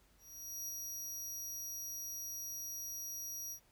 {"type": "tone with ADSR envelope", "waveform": "sawtooth", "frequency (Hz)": 5750, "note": "F8", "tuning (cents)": 50, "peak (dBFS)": -37, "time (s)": [0.18, 3.6], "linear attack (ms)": 510, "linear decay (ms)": 7, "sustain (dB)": -2, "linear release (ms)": 82, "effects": ["added 50 Hz sine -70 dBFS peak until 3.71 s", "pink hiss -70 dBFS RMS until 3.71 s"]}